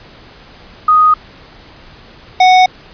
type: tone pair in turn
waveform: sine / square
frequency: 1244.5 / 740 Hz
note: D#6 / F#5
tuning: 0 / 0 cents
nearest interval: major sixth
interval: 900 cents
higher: first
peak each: -5 dBFS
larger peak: neither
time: 0.88-1.14 / 2.4-2.66 s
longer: neither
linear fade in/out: 5 ms
effects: pink hiss -39 dBFS RMS until 2.93 s + resampled to 11025 Hz